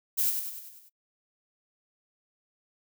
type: noise with echo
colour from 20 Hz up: violet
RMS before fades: -26 dBFS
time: 0.17-0.31 s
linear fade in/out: 20 ms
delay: 98 ms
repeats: 6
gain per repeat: -5 dB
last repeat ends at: 0.898 s
effects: noise-tail reverb RT60 0.1 s tail -23 dB re dry